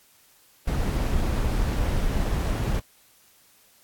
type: noise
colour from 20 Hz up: brown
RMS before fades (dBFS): -24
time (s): 0.67-2.8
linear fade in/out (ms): 10
effects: white hiss -58 dBFS RMS until 3.83 s + AAC 64 kbps